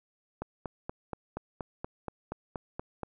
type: click train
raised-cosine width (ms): 1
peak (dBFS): -21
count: 12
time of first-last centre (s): 0.42-3.033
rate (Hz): 4.21
effects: none